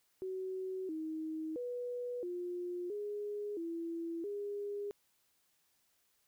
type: tone with pitch steps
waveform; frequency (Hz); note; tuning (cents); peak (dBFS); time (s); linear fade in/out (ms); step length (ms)
sine; 375.9 / 315.9 / 489.6 / 354.4 / 413.8 / 334 / 407.7; F#4 / D#4 / B4 / F4 / G#4 / E4 / G#4; +27 / +26 / -15 / +25 / -6 / +23 / -32; -37; 0.22-4.91; 0; 670
effects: white hiss -75 dBFS RMS until 6.27 s